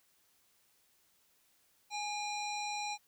harmonic tone with a mistuned harmonic, 807 Hz, G#5, 50 cents flat, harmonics 1 / 3 / 5 / 7 / 9 / 10, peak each -38 / -42 / -43 / -47 / -51 / -56 dBFS, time 1.9-2.98 s, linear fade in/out 50 ms, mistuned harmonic 1, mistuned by +51 cents, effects white hiss -71 dBFS RMS until 3.07 s

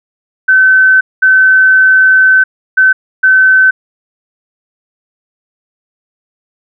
sine tone bursts at uneven times, 1527 Hz, G6, 46 cents flat, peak -3 dBFS, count 4, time 0.48-1.01 / 1.22-2.44 / 2.77-2.93 / 3.23-3.71 s, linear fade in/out 10 ms, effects none

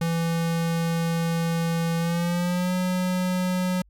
square tone with pitch glide, 166.6 to 182.73 Hz, E3 to F#3, +19 to -21 cents, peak -23 dBFS, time 0.01-3.82 s, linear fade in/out 5 ms, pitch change +160 cents, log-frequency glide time 1.98-2.74 s, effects added 50 Hz sine -54 dBFS peak until 3.89 s

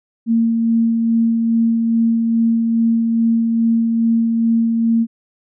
sine tone with tremolo, 228.8 Hz, A#3, 32 cents flat, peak -11 dBFS, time 0.26-5.07 s, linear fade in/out 50 ms, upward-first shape sine, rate 2.4 Hz, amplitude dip 30%, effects none

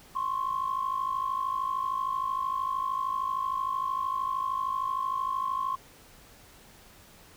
sine tone pair together, 1046.5 / 1099.6 Hz, C6 / C#6, 0 / -14 cents, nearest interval minor second, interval 86 cents, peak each -29 / -30 dBFS, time 0.15-5.76 s, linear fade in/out 10 ms, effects tanh soft clip ceiling -21 dBFS + pink hiss -54 dBFS RMS until 7.36 s

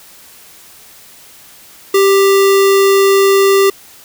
sine tone with sample-and-hold, 392 Hz, G4, in tune, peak -6 dBFS, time 1.94-3.7 s, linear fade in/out 5 ms, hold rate 1575 Hz, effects white hiss -40 dBFS RMS until 4.04 s

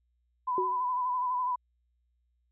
sine tone with vibrato, 1000 Hz, B5, 21 cents sharp, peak -27 dBFS, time 0.47-1.56 s, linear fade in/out 10 ms, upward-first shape sine, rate 12 Hz, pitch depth 38 cents each way
sine tone with exponential decay, 372.1 Hz, F#4, 10 cents sharp, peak -25 dBFS, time 0.58-0.84 s, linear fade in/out 1 ms, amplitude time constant 56 ms
effects added 60 Hz sine -70 dBFS peak until 2.51 s

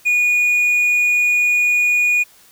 triangle tone, 2452 Hz, D#7, 26 cents flat, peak -11 dBFS, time 0.05-2.24 s, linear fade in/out 20 ms, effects white hiss -49 dBFS RMS until 2.51 s

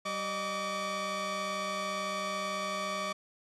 sawtooth tone cluster, 193.1 / 613 / 1148 Hz, G3 / D#5 / D6, -26 / -26 / -40 cents, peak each -38 / -33 / -31 dBFS, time 0.05-3.13 s, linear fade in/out 10 ms, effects low-pass 7000 Hz 12 dB/octave

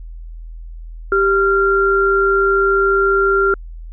sine tone pair together, 392 / 1382.9 Hz, G4 / F6, 0 / -17 cents, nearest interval octave + minor seventh, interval 2183 cents, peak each -14 dBFS, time 1.12-3.54 s, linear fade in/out 2 ms, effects added 41 Hz sine -29 dBFS peak until 3.92 s

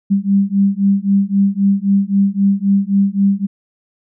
sine beating tone pair, 196 / 199.8 Hz, G3 / G3, 0 / +33 cents, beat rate 3.8 Hz, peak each -14 dBFS, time 0.1-3.47 s, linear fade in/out 20 ms, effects none

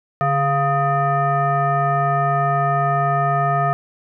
sine tone with frequency modulation, 696 Hz, F5, 6 cents flat, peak -15 dBFS, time 0.21-3.73 s, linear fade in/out 0 ms, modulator 553 Hz, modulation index 1.3, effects none

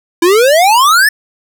square exponential sweep, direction up, 328 to 1801 Hz, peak -6 dBFS, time 0.22-1.09 s, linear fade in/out 5 ms, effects none

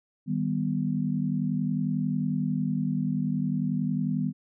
sine chord, Eb augmented, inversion none, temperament equal, 155.56 / 196 / 246.9 Hz, Eb3 / G3 / B3, 0 / 0 / 0 cents, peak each -29 dBFS, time 0.26-4.33 s, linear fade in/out 50 ms, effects none

